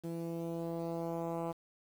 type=tone with low-pass filter sweep; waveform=10% pulse; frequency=167 Hz; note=E3; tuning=23 cents sharp; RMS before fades=-38 dBFS; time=0.03-1.53 s; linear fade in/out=20 ms; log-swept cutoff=340 to 950 Hz; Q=1.1; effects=9-bit